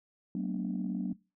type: tone cluster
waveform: sine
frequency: 188 / 224.7 / 244.5 / 291.3 Hz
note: F#3 / A3 / B3 / D4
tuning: +28 / +37 / -17 / -14 cents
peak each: -33 / -38 / -37 / -38 dBFS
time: 0.35-1.13 s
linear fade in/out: 2 ms
effects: noise-tail reverb RT60 0.3 s tail -22 dB re dry + tanh soft clip ceiling -24 dBFS